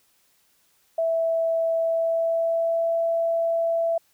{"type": "tone with pitch glide", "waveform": "sine", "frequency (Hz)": [658, 666], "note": ["E5", "E5"], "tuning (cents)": [-3, 18], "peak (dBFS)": -20, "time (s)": [0.98, 3.98], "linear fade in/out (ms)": 5, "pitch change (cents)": 21, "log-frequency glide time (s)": [1.77, 2.93], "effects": ["white hiss -64 dBFS RMS until 4.13 s"]}